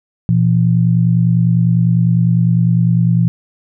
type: tone pair together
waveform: sine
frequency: 120.24 / 170.2 Hz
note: B2 / F3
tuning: -46 / -44 cents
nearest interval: tritone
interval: 602 cents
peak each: -12 dBFS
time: 0.29-3.28 s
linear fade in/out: 0 ms
effects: none

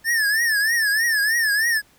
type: tone with vibrato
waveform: square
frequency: 1760 Hz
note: A6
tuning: in tune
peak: -18 dBFS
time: 0.04-1.82 s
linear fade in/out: 50 ms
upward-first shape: triangle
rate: 3.2 Hz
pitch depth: 150 cents each way
effects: pink hiss -56 dBFS RMS until 1.98 s

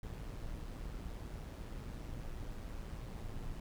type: noise with amplitude modulation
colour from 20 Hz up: brown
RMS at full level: -42 dBFS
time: 0.03-3.6 s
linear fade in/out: 2 ms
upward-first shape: sine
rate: 114 Hz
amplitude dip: 45%
effects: none

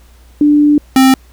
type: tone pair in turn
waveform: sine / square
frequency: 294.8 / 263.5 Hz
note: D4 / C4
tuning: +7 / +12 cents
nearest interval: major second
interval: 195 cents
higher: first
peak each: -5 dBFS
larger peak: neither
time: 0.41-0.78 / 0.96-1.14 s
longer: first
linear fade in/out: 2 ms
effects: added 60 Hz sine -40 dBFS peak until 1.32 s + pink hiss -49 dBFS RMS until 1.32 s

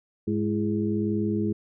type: harmonic tone with a mistuned harmonic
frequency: 103.83 Hz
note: G#2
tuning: in tune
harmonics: 1 / 2 / 3 / 4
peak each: -31 / -26 / -28 / -32 dBFS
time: 0.27-1.53 s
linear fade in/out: 10 ms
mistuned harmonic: 3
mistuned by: +120 cents
effects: none

